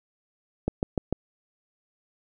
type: click train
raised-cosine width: 2 ms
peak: -11 dBFS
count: 4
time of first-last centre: 0.68-1.126 s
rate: 6.72 Hz
effects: none